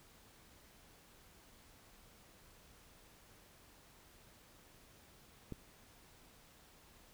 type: click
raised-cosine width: 3 ms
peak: -30 dBFS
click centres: 5.523 s
effects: pink hiss -63 dBFS RMS until 7.13 s